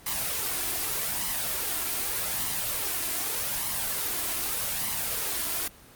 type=noise with flanger; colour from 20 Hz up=white; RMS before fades=-29 dBFS; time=0.06-5.68 s; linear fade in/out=5 ms; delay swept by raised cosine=0.98 to 2.98 ms; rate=0.83 Hz; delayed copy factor=+0.6; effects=pink hiss -51 dBFS RMS until 5.95 s + Opus 24 kbps